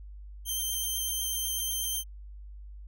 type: tone with vibrato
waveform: 5% pulse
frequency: 3136 Hz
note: G7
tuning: in tune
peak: -22 dBFS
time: 0.45-2.04 s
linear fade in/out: 50 ms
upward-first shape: sine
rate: 8.1 Hz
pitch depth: 12 cents each way
effects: added 50 Hz sine -42 dBFS peak until 2.87 s